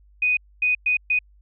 sine tone bursts at uneven times, 2489 Hz, D#7, in tune, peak -17 dBFS, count 4, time 0.22-0.37 / 0.62-0.75 / 0.86-0.97 / 1.1-1.19 s, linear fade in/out 5 ms, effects added 50 Hz sine -51 dBFS peak until 1.41 s

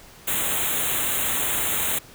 white band-stop noise, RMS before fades -24 dBFS, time 0.27-1.99 s, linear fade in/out 10 ms, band 3900 to 6600 Hz, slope 96 dB/octave, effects pink hiss -47 dBFS RMS until 2.14 s

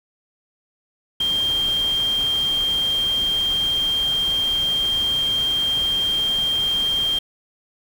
sine tone in noise, 3188 Hz, G7, 28 cents sharp, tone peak -18 dBFS, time 1.2-7.19 s, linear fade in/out 5 ms, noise pink, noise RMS -34 dBFS, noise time 1.2-7.19 s, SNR +13 dB, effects none

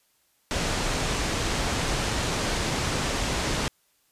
pink low-pass noise, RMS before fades -27 dBFS, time 0.51-3.68 s, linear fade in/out 0 ms, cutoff 8200 Hz, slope 24 dB/octave, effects white hiss -67 dBFS RMS until 4.11 s + resampled to 32000 Hz

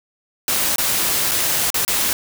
white noise with dropouts, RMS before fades -19 dBFS, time 0.48-2.13 s, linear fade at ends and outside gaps 1 ms, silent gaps 0.759-0.782 / 1.312-1.316 / 1.703-1.743 / 1.85-1.879 s, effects none

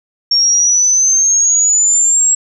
sine exponential sweep, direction up, 5500 to 7660 Hz, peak -8 dBFS, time 0.31-2.35 s, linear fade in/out 5 ms, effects none

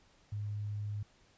sine tone, 103.83 Hz, G#2, in tune, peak -35 dBFS, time 0.32-1.03 s, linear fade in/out 5 ms, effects pink hiss -66 dBFS RMS until 1.37 s + resampled to 16000 Hz

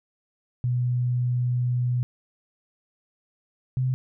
sine tone pair in turn, 123.47 / 128.65 Hz, B2 / C3, 0 / -29 cents, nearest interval minor second, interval 71 cents, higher second, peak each -21 dBFS, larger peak neither, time 0.64-2.03 / 3.77-3.94 s, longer first, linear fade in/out 0 ms, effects none

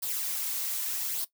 blue noise with flanger, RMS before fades -32 dBFS, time 0.02-1.25 s, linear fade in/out 10 ms, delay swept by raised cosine 0.21 to 3.71 ms, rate 0.83 Hz, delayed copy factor +0.5, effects noise-tail reverb RT60 0.1 s tail -17 dB re dry

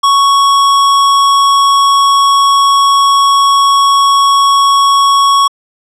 square tone, 1111 Hz, C#6, 4 cents sharp, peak -6 dBFS, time 0.03-5.48 s, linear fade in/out 10 ms, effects low-pass 8000 Hz 12 dB/octave

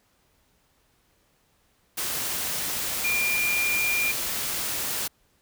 sine tone in noise, 2400 Hz, D7, 37 cents sharp, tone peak -23 dBFS, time 3.04-4.12 s, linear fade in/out 10 ms, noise white, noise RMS -29 dBFS, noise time 1.97-5.08 s, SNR +3 dB, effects pink hiss -66 dBFS RMS until 5.41 s

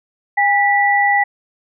sine tone pair together, 811 / 1960.3 Hz, G#5 / B6, -41 / -13 cents, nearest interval octave + minor third, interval 1528 cents, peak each -14 dBFS, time 0.37-1.24 s, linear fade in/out 10 ms, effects none

